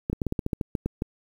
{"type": "clicks", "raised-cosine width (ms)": 3, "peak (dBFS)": -13, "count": 12, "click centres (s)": [0.099, 0.13, 0.218, 0.267, 0.324, 0.392, 0.464, 0.532, 0.612, 0.752, 0.86, 1.021], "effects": ["8-bit"]}